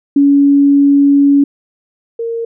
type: tone pair in turn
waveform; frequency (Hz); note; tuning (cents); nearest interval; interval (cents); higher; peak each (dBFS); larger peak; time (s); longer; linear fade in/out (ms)
sine; 282 / 461.3; C#4 / A#4; +30 / -18; major sixth; 852; second; -5 / -16; first; 0.16-1.44 / 2.19-2.45; first; 5
effects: none